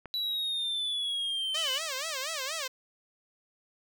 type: click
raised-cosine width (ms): 0.5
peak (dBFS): -26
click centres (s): 0.057
type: exponential sweep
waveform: triangle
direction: down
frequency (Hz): 3951 to 2960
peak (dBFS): -28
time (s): 0.14-1.78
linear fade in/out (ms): 0
type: tone with vibrato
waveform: 5% pulse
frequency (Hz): 582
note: D5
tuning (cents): -16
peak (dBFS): -21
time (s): 1.54-2.68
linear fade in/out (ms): 10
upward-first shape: sine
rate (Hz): 4.2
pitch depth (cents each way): 210
effects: none